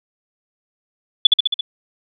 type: tone with echo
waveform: sine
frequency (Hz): 3452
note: A7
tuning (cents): -34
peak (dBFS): -3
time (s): 1.25-1.27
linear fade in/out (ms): 5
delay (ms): 68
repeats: 5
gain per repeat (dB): -3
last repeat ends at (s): 1.61
effects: none